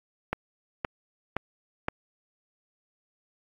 click train, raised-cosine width 0.5 ms, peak -12 dBFS, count 4, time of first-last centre 0.33-1.884 s, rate 1.93 Hz, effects AAC 64 kbps

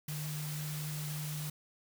sine tone in noise, 151.1 Hz, D3, 50 cents sharp, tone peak -37 dBFS, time 0.08-1.5 s, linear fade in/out 5 ms, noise white, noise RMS -44 dBFS, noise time 0.08-1.5 s, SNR +4 dB, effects none

